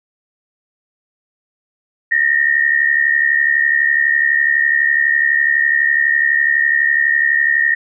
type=tone pair together; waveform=sine; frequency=1815 / 1887 Hz; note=A#6 / A#6; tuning=-47 / +21 cents; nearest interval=minor second; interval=68 cents; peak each=-14 dBFS; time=2.11-7.75 s; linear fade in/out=10 ms; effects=none